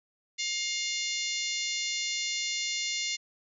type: harmonic tone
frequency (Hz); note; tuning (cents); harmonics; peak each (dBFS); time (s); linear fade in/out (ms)
708; F5; +23; 3 / 4 / 5 / 6 / 7 / 8 / 9 / 10; -35 / -38 / -37 / -37 / -41 / -39 / -40 / -40; 0.38-3.17; 20
effects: none